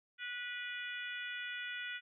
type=harmonic tone; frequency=489.2 Hz; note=B4; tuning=16 cents flat; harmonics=3 / 4 / 5 / 6 / 7; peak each=-43 / -45 / -47 / -49 / -50 dBFS; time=0.18-2.01 s; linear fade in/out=50 ms; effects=none